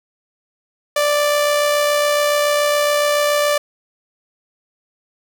sawtooth tone with amplitude modulation, 587 Hz, D5, 1 cent flat, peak -9 dBFS, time 0.96-3.58 s, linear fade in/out 5 ms, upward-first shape sine, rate 67.1 Hz, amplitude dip 30%, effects none

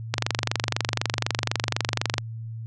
click train, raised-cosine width 0.2 ms, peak -4 dBFS, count 50, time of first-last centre 0.14-2.182 s, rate 24 Hz, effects added 113 Hz sine -32 dBFS peak until 2.66 s + resampled to 22050 Hz

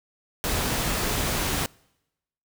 pink noise, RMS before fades -26 dBFS, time 0.44-1.66 s, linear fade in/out 0 ms, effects noise-tail reverb RT60 0.9 s tail -26 dB re dry

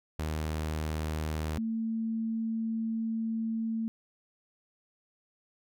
sawtooth / sine tone pair in turn, 77.78 / 224.6 Hz, D#2 / A3, 0 / +36 cents, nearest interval octave + tritone, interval 1836 cents, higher second, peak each -27 / -29 dBFS, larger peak first, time 0.19-1.58 / 1.58-3.88 s, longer second, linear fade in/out 0 ms, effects none

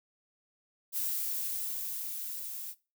violet noise with level ramp, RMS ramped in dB -32 to -41 dBFS, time 0.92-2.75 s, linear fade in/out 50 ms, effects noise-tail reverb RT60 0.3 s tail -20 dB re dry

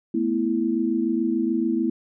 sine chord, A suspended second, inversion none, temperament equal, 220 / 246.9 / 329.6 Hz, A3 / B3 / E4, 0 / 0 / 0 cents, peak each -26 / -25 / -23 dBFS, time 0.14-1.9 s, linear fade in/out 5 ms, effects none

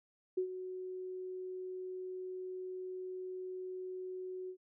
sine tone with ADSR envelope, 370 Hz, F#4, in tune, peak -29 dBFS, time 0.37-4.57 s, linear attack 9 ms, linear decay 89 ms, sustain -11 dB, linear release 79 ms, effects none

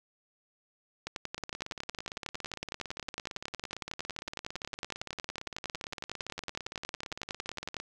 two click trains, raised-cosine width 0.2 ms, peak -18 / -22 dBFS, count 74 / 114, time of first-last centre 1.07-7.767 / 1.38-7.8 s, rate 10.9 / 17.6 Hz, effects none

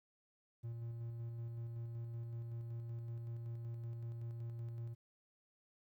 triangle tone with tremolo, 116.54 Hz, A#2, in tune, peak -39 dBFS, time 0.63-4.95 s, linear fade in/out 20 ms, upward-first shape square, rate 5.3 Hz, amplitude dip 25%, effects 13-bit

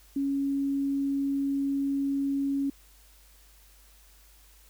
sine tone, 277.2 Hz, C#4, in tune, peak -25 dBFS, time 0.16-2.7 s, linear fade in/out 5 ms, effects added 50 Hz sine -56 dBFS peak until 4.69 s + white hiss -59 dBFS RMS until 4.69 s

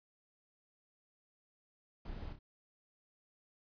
brown noise with echo, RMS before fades -45 dBFS, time 2.05-2.33 s, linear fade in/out 5 ms, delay 30 ms, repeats 2, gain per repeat -7 dB, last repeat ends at 2.39 s, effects resampled to 11025 Hz

